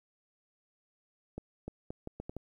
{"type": "accelerating click train", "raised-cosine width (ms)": 2, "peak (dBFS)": -26, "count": 7, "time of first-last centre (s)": [1.38, 2.366], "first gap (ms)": 300, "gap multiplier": 0.75, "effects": ["11-bit"]}